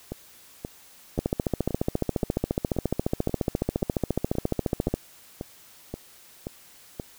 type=two click trains; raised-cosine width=2 ms; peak=-10 / -18 dBFS; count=55 / 14; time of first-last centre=1.19-4.94 / 0.12-6.998 s; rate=14.4 / 1.89 Hz; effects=white hiss -52 dBFS RMS until 7.18 s